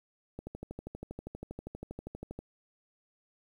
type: click train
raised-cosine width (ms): 2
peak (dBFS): -27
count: 26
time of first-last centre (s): 0.39-2.39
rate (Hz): 12.5
effects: 10-bit